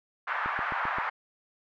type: band-pass noise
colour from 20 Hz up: white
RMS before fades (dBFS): -31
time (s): 0.27-1.1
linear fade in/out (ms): 10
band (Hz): 850 to 1600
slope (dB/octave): 24
type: click train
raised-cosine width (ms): 2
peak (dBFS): -25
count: 5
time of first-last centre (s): 0.46-0.985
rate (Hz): 7.62
effects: none